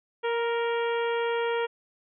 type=harmonic tone with a mistuned harmonic; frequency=466.2 Hz; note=A#4; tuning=in tune; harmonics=1 / 2 / 3 / 4 / 5 / 6 / 7; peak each=-26 / -32 / -36 / -38 / -40 / -42 / -43 dBFS; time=0.23-1.67 s; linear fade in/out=20 ms; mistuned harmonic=2; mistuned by=+17 cents; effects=none